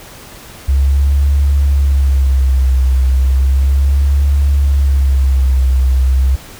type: tone with vibrato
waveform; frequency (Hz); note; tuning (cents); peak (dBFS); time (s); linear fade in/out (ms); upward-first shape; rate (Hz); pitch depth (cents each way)
sine; 67.7; C#2; -40; -7; 0.68-6.36; 10; sine; 0.34; 74
effects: tanh soft clip ceiling -3 dBFS + pink hiss -35 dBFS RMS until 6.59 s